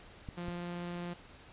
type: clicks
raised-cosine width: 5 ms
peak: -29 dBFS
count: 2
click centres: 0.288 / 0.484 s
type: tone with vibrato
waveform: sawtooth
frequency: 174.61 Hz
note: F3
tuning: in tune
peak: -34 dBFS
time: 0.37-1.14 s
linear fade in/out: 10 ms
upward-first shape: square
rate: 20 Hz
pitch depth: 8 cents each way
effects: pink hiss -55 dBFS RMS until 1.52 s + resampled to 8000 Hz